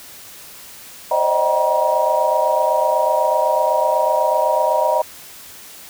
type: tone cluster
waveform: sine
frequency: 526 / 603 / 631 / 770 / 953 Hz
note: C5 / D5 / D#5 / G5 / A#5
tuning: +9 / +46 / +24 / -31 / +38 cents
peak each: -23 / -20 / -20 / -24 / -18 dBFS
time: 1.11-5.02 s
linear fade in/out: 5 ms
effects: white hiss -39 dBFS RMS until 5.89 s